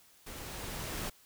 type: noise with level ramp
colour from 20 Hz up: pink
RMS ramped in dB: -45 to -37 dBFS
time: 0.26-1.1 s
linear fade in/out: 10 ms
effects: white hiss -62 dBFS RMS until 1.25 s